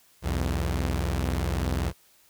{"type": "tone pair together", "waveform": "sawtooth", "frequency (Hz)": [64.1, 84.68], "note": ["C2", "E2"], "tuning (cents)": [-35, 47], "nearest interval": "perfect fourth", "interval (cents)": 482, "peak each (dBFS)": [-23, -25], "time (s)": [0.22, 1.93], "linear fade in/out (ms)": 50, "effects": ["white hiss -60 dBFS RMS until 2.29 s"]}